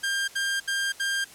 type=tone bursts; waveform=sawtooth; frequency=1598 Hz; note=G6; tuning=33 cents sharp; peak=-21 dBFS; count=4; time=0.03-1.246 s; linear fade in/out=10 ms; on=250 ms; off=72 ms; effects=white hiss -48 dBFS RMS until 1.34 s + low-pass 11000 Hz 12 dB/octave